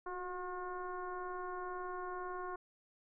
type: tone with frequency modulation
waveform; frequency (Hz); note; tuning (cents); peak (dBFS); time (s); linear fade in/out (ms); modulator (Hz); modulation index
sine; 723; F#5; -40; -39; 0.06-2.56; 5; 356; 1.7
effects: none